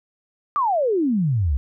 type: exponential sweep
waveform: sine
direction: down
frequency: 1215 to 62.9 Hz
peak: -17 dBFS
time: 0.56-1.57 s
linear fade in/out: 0 ms
effects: none